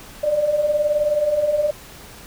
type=beating tone pair; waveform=sine; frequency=579 / 598 Hz; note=D5 / D5; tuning=-25 / +31 cents; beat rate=19 Hz; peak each=-24 / -17 dBFS; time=0.23-1.71 s; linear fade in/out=10 ms; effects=pink hiss -41 dBFS RMS until 2.26 s